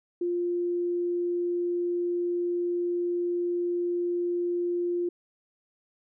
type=tone; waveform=sine; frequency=350 Hz; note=F4; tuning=4 cents sharp; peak=-25 dBFS; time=0.21-5.09 s; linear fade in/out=5 ms; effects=none